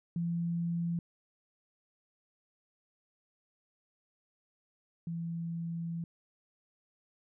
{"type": "tone pair in turn", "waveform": "sine", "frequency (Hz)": [170, 167.56], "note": ["F3", "E3"], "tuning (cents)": [-46, 29], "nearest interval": "unison", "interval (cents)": 25, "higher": "first", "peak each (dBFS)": [-30, -34], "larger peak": "first", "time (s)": [[0.16, 0.99], [5.07, 6.04]], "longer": "second", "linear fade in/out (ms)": 2, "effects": []}